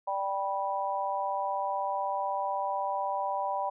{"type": "chord", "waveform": "sine", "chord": "G major", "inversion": "second", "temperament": "just", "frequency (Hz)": [588, 784, 980], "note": ["D5", "G5", "B5"], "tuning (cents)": [2, 0, -14], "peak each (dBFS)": [-35, -32, -32], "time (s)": [0.07, 3.7], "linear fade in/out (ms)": 10, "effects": []}